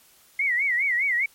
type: tone with vibrato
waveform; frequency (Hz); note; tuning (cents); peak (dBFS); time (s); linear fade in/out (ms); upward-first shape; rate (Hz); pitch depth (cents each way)
sine; 2073; C7; -17; -20; 0.39-1.26; 5; sine; 4.9; 160
effects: white hiss -56 dBFS RMS until 1.34 s + MP3 64 kbps